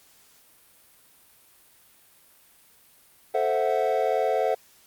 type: chord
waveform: triangle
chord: F# half-diminished seventh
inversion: first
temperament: equal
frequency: 440 / 523.3 / 659.3 / 740 Hz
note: A4 / C5 / E5 / F#5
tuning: 0 / 0 / 0 / 0 cents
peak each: -25 dBFS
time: 3.34-4.55 s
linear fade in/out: 10 ms
effects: white hiss -57 dBFS RMS until 4.86 s + Opus 48 kbps